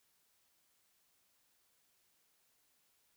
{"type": "silence", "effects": ["white hiss -75 dBFS RMS until 3.16 s"]}